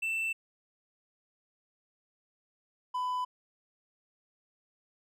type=tone pair in turn; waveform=triangle; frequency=2667 / 1000.2 Hz; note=E7 / B5; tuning=+20 / +22 cents; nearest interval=octave + perfect fourth; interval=1698 cents; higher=first; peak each=-28 dBFS; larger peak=neither; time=0.02-0.33 / 2.94-3.25 s; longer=neither; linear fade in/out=10 ms; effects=none